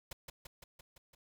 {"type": "noise with echo", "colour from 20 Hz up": "pink", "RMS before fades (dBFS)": -43, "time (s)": [0.11, 0.13], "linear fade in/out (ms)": 5, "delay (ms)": 170, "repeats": 6, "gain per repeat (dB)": -3, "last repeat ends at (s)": 1.15, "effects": []}